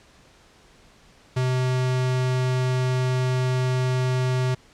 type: tone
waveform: square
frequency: 127.9 Hz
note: C3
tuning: 39 cents flat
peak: -21 dBFS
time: 1.36-4.55 s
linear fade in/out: 10 ms
effects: pink hiss -54 dBFS RMS until 4.73 s + low-pass 7000 Hz 12 dB/octave